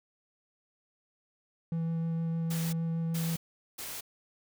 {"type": "tone with vibrato", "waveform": "triangle", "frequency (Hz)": 164.81, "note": "E3", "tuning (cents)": 0, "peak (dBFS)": -27, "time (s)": [1.72, 3.36], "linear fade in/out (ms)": 2, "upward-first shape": "sine", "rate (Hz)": 6.5, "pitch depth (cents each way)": 8}
{"type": "noise bursts", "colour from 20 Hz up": "white", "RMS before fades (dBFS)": -40, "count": 3, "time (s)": [2.5, 4.01], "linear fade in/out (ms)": 10, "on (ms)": 230, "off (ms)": 410}
{"effects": []}